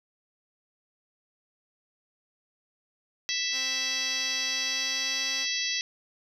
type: harmonic tone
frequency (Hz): 659.3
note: E5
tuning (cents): 0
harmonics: 3 / 4 / 5 / 6 / 7 / 8 / 9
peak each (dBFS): -35 / -35 / -35 / -35 / -35 / -35 / -35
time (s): 3.29-5.81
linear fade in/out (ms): 0
type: tone with pitch glide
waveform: 5% pulse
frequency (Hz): 261.6 to 265.4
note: C4 to C4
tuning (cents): 0 to +25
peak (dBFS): -30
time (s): 3.51-5.47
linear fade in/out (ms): 50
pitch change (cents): +25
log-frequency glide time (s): 4.47-5.32
effects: none